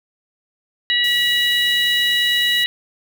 harmonic tone, 969 Hz, B5, 33 cents flat, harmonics 2 / 3 / 4, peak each -19 / -19 / -19 dBFS, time 0.9-2.66 s, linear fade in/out 0 ms
white band-stop noise, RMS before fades -33 dBFS, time 1.04-2.64 s, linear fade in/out 2 ms, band 290 to 4600 Hz, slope 24 dB/octave
effects none

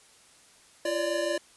square tone cluster, 342.6 / 569 / 595 Hz, F4 / C#5 / D5, -33 / +45 / +22 cents, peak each -33 / -33 / -30 dBFS, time 0.85-1.38 s, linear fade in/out 5 ms, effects white hiss -57 dBFS RMS until 1.56 s + resampled to 24000 Hz

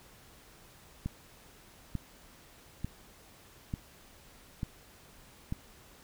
click train, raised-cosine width 5 ms, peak -21 dBFS, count 6, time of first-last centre 1.06-5.524 s, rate 1.12 Hz, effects pink hiss -57 dBFS RMS until 6.03 s

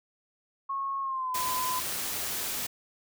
sine tone with pitch glide, 1093 to 1013.9 Hz, C#6 to B5, -25 to +45 cents, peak -29 dBFS, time 0.69-1.8 s, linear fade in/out 10 ms, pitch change -130 cents, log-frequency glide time 1.01-1.32 s
white noise, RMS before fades -33 dBFS, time 1.34-2.67 s, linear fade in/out 10 ms
effects none

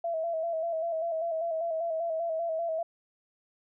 sine tone with vibrato, 659.3 Hz, E5, in tune, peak -28 dBFS, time 0.04-2.83 s, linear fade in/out 5 ms, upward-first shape square, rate 5.1 Hz, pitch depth 46 cents each way, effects none

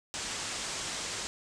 white low-pass noise, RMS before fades -37 dBFS, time 0.14-1.27 s, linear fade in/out 0 ms, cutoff 8400 Hz, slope 48 dB/octave, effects none

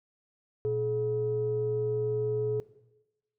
sine tone pair together, 119.22 / 425.6 Hz, A#2 / G#4, +39 / +42 cents, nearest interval octave + minor seventh, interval 2203 cents, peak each -33 / -26 dBFS, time 0.65-2.6 s, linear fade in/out 0 ms, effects noise-tail reverb RT60 1.0 s tail -18 dB re dry + tanh soft clip ceiling -20 dBFS

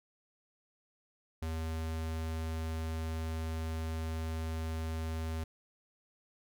square tone, 80.5 Hz, E2, 41 cents flat, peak -35 dBFS, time 1.42-5.44 s, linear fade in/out 5 ms, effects none

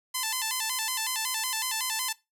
5% pulse tone with vibrato, 950 Hz, A#5, 33 cents sharp, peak -16 dBFS, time 0.14-2.13 s, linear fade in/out 10 ms, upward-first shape square, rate 5.4 Hz, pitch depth 130 cents each way, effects noise-tail reverb RT60 0.2 s tail -18 dB re dry

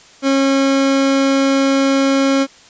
30% pulse tone, 272.3 Hz, C#4, 31 cents flat, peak -9 dBFS, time 0.22-2.47 s, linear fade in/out 50 ms, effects white hiss -44 dBFS RMS until 2.69 s + resampled to 16000 Hz

